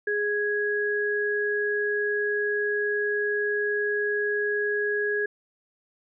sine tone pair together, 415.3 / 1661.2 Hz, G#4 / G#6, 0 / 0 cents, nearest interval 2 octaves, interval 2400 cents, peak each -26 dBFS, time 0.07-5.26 s, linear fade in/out 5 ms, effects none

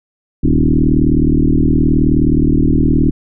sine tone with frequency modulation, 146.83 Hz, D3, in tune, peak -8 dBFS, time 0.43-3.11 s, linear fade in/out 10 ms, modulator 39.1 Hz, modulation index 4.6, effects none

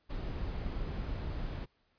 brown noise, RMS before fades -37 dBFS, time 0.09-1.66 s, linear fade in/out 20 ms, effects pink hiss -74 dBFS RMS until 1.98 s + resampled to 11025 Hz

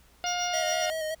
harmonic tone, 711 Hz, F5, 31 cents sharp, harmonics 1 / 2 / 3 / 4 / 5 / 6 / 7, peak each -30 / -36 / -38 / -36 / -40 / -42 / -45 dBFS, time 0.24-0.9 s, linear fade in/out 0 ms
triangle tone with tremolo, 5690 Hz, F8, 31 cents sharp, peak -29 dBFS, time 0.26-0.86 s, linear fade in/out 5 ms, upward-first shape sine, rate 7.2 Hz, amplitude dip 75%
square tone with vibrato, 631 Hz, D#5, 24 cents sharp, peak -30 dBFS, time 0.53-1.15 s, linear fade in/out 10 ms, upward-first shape square, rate 5.2 Hz, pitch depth 26 cents each way
effects added 60 Hz sine -60 dBFS peak until 1.2 s + pink hiss -60 dBFS RMS until 1.2 s

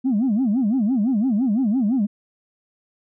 sine tone with vibrato, 233.1 Hz, A#3, in tune, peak -15 dBFS, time 0.04-2.07 s, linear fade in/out 20 ms, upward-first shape sine, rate 5.9 Hz, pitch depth 270 cents each way, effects tanh soft clip ceiling -14 dBFS

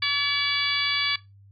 harmonic tone with a mistuned harmonic, 571 Hz, D5, 49 cents flat, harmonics 2 / 3 / 4 / 5 / 6 / 7 / 8, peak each -33 / -30 / -27 / -34 / -28 / -34 / -29 dBFS, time 0.02-1.16 s, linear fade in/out 5 ms, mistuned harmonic 8, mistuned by +18 cents, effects noise-tail reverb RT60 0.2 s tail -17 dB re dry + added 99 Hz sine -49 dBFS peak until 1.51 s

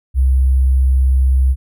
sine tone with sample-and-hold, 65.41 Hz, C2, in tune, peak -9 dBFS, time 0.14-1.56 s, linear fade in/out 50 ms, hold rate 11025 Hz, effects none

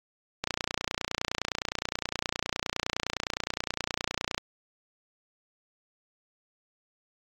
click train, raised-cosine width 0.2 ms, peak -11 dBFS, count 118, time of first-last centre 0.44-4.379 s, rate 29.7 Hz, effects AAC 48 kbps

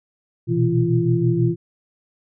sine tone cluster, 120.9 / 127.1 / 165.8 / 343.3 Hz, B2 / C3 / E3 / F4, -36 / -50 / +10 / -30 cents, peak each -21 dBFS, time 0.47-1.56 s, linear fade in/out 50 ms, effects none

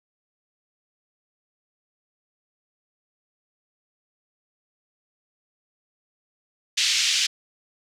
pink band-pass noise, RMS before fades -22 dBFS, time 6.77-7.27 s, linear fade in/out 10 ms, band 2500 to 6600 Hz, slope 24 dB/octave, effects none

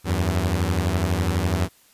sawtooth beating tone pair, 82.41 / 94.41 Hz, E2 / F#2, 0 / +35 cents, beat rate 12 Hz, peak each -19 dBFS, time 0.04-1.69 s, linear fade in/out 50 ms, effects white hiss -56 dBFS RMS until 1.93 s + resampled to 32000 Hz

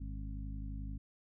harmonic tone with a mistuned harmonic, 51.4 Hz, G#1, 17 cents flat, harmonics 1 / 2 / 3 / 4 / 5, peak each -40 / -47 / -51 / -51 / -51 dBFS, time 0-0.98 s, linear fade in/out 10 ms, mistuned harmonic 5, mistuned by +86 cents, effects none

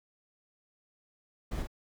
brown noise with echo, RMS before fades -35 dBFS, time 1.51-1.63 s, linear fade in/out 10 ms, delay 42 ms, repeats 1, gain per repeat -3 dB, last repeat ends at 1.672 s, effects none

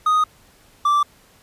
triangle tone pair in turn, 1244.5 / 1169.9 Hz, D#6 / D6, 0 / -7 cents, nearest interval minor second, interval 107 cents, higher first, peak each -12 dBFS, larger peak neither, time 0.06-0.24 / 0.85-1.03 s, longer neither, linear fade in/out 5 ms, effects pink hiss -53 dBFS RMS until 1.42 s + resampled to 32000 Hz

